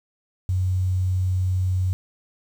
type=tone with quantisation; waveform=sine; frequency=92.5 Hz; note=F#2; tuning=in tune; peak=-19 dBFS; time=0.49-1.93 s; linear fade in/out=0 ms; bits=8; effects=none